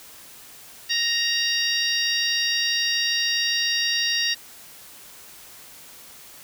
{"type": "harmonic tone with a mistuned harmonic", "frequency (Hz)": 932.3, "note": "A#5", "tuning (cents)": 0, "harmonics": [2, 3, 4, 5, 6], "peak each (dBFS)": [-27, -27, -27, -27, -27], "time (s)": [0.89, 4.35], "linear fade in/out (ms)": 20, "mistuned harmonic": 4, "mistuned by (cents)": 16, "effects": ["white hiss -45 dBFS RMS until 6.43 s"]}